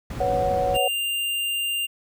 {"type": "noise", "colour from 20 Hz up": "brown", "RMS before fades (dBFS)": -27, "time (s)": [0.1, 0.77], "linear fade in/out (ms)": 5}
{"type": "chord", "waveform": "sine", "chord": "B suspended second", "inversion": "none", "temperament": "equal", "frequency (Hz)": [493.9, 554.4, 740], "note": ["B4", "C#5", "F#5"], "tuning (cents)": [0, 0, 0], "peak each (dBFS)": [-27, -24, -23], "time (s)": [0.2, 0.88], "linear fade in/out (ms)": 5}
{"type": "tone", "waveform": "square", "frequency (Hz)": 2794, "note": "F7", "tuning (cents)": 0, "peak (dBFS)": -24, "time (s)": [0.74, 1.87], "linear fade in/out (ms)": 20}
{"effects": ["high-pass 60 Hz 12 dB/octave"]}